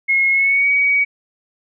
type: tone with pitch glide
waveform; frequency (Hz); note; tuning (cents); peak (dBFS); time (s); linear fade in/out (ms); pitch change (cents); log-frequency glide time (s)
sine; 2164 to 2259; C#7 to C#7; -42 to +32; -12; 0.08-1.05; 20; +74; 0.31-0.69
effects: none